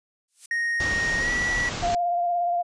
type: noise with exponential growth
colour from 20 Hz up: violet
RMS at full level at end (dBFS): -32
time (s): 0.28-0.46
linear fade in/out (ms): 5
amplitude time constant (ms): 37
type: tone with pitch glide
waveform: triangle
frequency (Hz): 1864.7 to 1942.8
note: A#6 to B6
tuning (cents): 0 to -29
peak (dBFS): -21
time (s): 0.51-1.69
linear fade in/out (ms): 2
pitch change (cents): +71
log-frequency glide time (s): 1.19-1.31
type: low-pass noise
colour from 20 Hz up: pink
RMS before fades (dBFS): -31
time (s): 0.8-1.95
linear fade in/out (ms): 2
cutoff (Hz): 7600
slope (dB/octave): 96
type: tone with vibrato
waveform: sine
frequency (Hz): 698.5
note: F5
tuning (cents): 0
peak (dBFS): -21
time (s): 1.82-2.63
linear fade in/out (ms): 20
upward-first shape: sine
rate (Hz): 17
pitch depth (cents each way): 26
effects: resampled to 22050 Hz